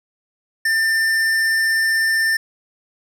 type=tone with tanh clipping; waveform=sine; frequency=1792 Hz; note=A6; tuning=31 cents sharp; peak=-17 dBFS; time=0.65-2.37 s; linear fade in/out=5 ms; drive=16 dB; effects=none